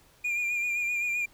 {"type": "tone with vibrato", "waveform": "triangle", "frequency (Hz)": 2413, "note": "D7", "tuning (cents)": 46, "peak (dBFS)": -25, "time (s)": [0.24, 1.26], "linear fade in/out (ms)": 10, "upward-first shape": "sine", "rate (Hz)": 7.7, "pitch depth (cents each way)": 34, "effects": ["pink hiss -60 dBFS RMS until 1.33 s"]}